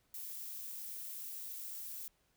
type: noise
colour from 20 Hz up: violet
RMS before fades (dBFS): -45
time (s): 0.14-2.08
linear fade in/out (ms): 2
effects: pink hiss -75 dBFS RMS until 2.36 s